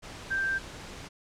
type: tone in noise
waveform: sine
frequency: 1573 Hz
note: G6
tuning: 6 cents sharp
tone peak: -26 dBFS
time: 0.3-0.59 s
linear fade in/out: 20 ms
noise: pink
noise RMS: -43 dBFS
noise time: 0.02-1.09 s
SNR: +14 dB
effects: low-pass 7000 Hz 12 dB/octave

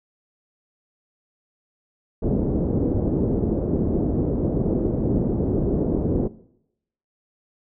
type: low-pass noise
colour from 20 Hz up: white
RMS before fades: -22 dBFS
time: 2.22-6.28 s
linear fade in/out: 10 ms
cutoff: 410 Hz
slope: 24 dB/octave
effects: noise-tail reverb RT60 0.8 s tail -20 dB re dry

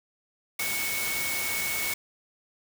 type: tone in noise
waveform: sine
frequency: 2217 Hz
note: C#7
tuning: in tune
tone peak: -31 dBFS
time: 0.59-1.94 s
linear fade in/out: 5 ms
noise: white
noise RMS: -31 dBFS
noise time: 0.59-1.94 s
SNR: -3 dB
effects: none

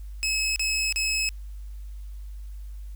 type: tone bursts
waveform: 20% pulse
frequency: 2579 Hz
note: E7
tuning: 39 cents flat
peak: -19 dBFS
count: 3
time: 0.23-1.29 s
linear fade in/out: 0 ms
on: 330 ms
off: 35 ms
effects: added 50 Hz sine -35 dBFS peak until 2.95 s + white hiss -62 dBFS RMS until 2.95 s

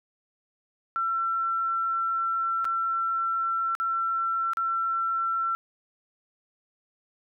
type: tone with dropouts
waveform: sine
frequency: 1348 Hz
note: E6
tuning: 38 cents sharp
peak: -24 dBFS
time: 0.96-5.55 s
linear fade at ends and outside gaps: 0 ms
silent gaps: 2.645-2.652 / 3.751-3.8 / 4.534-4.571 s
effects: none

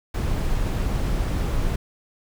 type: noise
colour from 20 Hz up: brown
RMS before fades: -23 dBFS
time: 0.14-1.76 s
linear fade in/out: 5 ms
effects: none

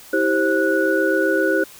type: tone cluster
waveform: sine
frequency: 322.8 / 390.4 / 529 / 1471 Hz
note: E4 / G4 / C5 / F#6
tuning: -36 / -7 / +19 / -11 cents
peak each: -21 dBFS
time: 0.13-1.64 s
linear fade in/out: 5 ms
effects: white hiss -43 dBFS RMS until 1.79 s

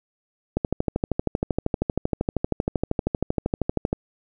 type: click train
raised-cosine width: 2 ms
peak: -8 dBFS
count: 44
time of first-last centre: 0.57-3.929 s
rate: 12.8 Hz
effects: none

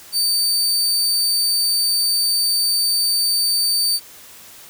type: tone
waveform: sawtooth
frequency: 4595 Hz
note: D8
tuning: 39 cents flat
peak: -13 dBFS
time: 0.12-4 s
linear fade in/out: 50 ms
effects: white hiss -42 dBFS RMS until 4.69 s

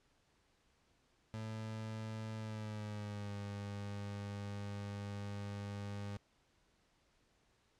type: tone with pitch glide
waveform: 30% pulse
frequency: 110 to 101.45 Hz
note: A2 to G#2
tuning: 0 to -40 cents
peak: -39 dBFS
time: 1.34-6.17 s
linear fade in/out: 0 ms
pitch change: -140 cents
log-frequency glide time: 2.37-3.34 s
effects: pink hiss -74 dBFS RMS until 7.79 s + low-pass 7000 Hz 12 dB/octave

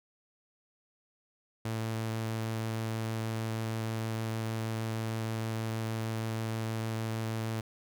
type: tone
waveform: sawtooth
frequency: 111.7 Hz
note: A2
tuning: 27 cents sharp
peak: -28 dBFS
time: 1.65-7.61 s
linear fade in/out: 5 ms
effects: none

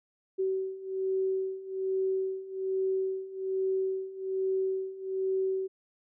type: beating tone pair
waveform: sine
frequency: 380 / 381.2 Hz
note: F#4 / G4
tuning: +46 / -48 cents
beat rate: 1.2 Hz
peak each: -33 / -30 dBFS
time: 0.38-5.68 s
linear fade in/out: 20 ms
effects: none

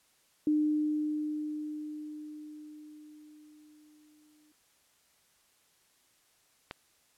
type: tone with exponential decay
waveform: sine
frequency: 302.6 Hz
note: D#4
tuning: 48 cents flat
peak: -23 dBFS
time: 0.47-4.52 s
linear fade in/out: 2 ms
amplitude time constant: 880 ms
type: click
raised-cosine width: 0.3 ms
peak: -22 dBFS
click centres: 6.711 s
effects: white hiss -68 dBFS RMS until 7.17 s + low-pass 12000 Hz 12 dB/octave

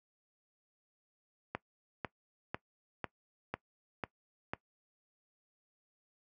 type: click train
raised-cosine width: 0.5 ms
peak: -20 dBFS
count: 7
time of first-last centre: 1.55-4.535 s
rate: 2.01 Hz
effects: noise-tail reverb RT60 0.1 s tail -20 dB re dry + high-pass 80 Hz 12 dB/octave

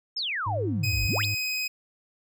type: exponential two-way sweep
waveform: sine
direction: down then up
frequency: 5520 to 45.52 to 5520 Hz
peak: -27 dBFS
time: 0.16-1.26 s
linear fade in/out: 10 ms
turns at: 1.04 s
type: tone with vibrato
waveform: triangle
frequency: 103.83 Hz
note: G#2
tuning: in tune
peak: -26 dBFS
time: 0.46-1.35 s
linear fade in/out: 10 ms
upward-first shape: triangle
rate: 9.6 Hz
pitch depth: 23 cents each way
type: tone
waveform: 25% pulse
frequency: 2515 Hz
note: D#7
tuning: 18 cents sharp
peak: -23 dBFS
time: 0.83-1.68 s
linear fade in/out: 10 ms
effects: none

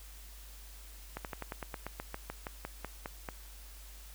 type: slowing click train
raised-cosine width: 0.5 ms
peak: -23 dBFS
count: 16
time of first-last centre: 1.17-3.288 s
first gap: 78 ms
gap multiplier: 1.08
effects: added 50 Hz sine -49 dBFS peak until 4.14 s + white hiss -55 dBFS RMS until 4.14 s

